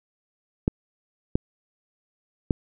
clicks, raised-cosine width 3 ms, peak -7 dBFS, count 3, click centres 0.679 / 1.355 / 2.508 s, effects none

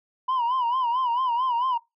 sine tone with vibrato, 987.8 Hz, B5, in tune, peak -19 dBFS, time 0.28-1.78 s, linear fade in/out 10 ms, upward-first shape sine, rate 4.5 Hz, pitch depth 110 cents each way, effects noise-tail reverb RT60 0.2 s tail -23 dB re dry + tanh soft clip ceiling -20 dBFS

